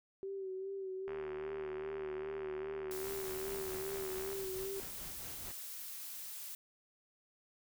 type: tone with vibrato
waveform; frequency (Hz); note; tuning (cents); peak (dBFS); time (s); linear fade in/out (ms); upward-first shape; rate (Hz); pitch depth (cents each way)
sine; 384; G4; -36; -39; 0.23-4.8; 0; sine; 2.5; 39
type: click train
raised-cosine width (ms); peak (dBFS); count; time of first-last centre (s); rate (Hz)
0.5; -33; 246; 1.08-4.329; 75.4
type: noise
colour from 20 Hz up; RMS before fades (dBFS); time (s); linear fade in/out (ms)
blue; -46; 2.91-6.55; 2
type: noise with tremolo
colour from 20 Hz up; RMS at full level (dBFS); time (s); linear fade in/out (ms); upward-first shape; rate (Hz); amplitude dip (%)
pink; -50; 3.04-5.52; 5; triangle; 4.6; 60
effects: none